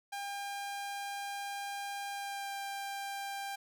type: tone with pitch glide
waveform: sawtooth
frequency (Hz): 802 to 794.2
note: G5 to G5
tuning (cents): +39 to +22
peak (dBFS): -34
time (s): 0.12-3.56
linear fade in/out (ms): 10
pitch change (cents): -17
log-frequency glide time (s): 2.1-2.53
effects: none